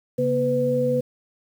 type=tone cluster; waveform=sine; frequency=137.1 / 240.9 / 502 Hz; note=C#3 / B3 / B4; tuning=-19 / -43 / +28 cents; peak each=-27 / -26 / -20 dBFS; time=0.18-1.01 s; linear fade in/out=10 ms; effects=8-bit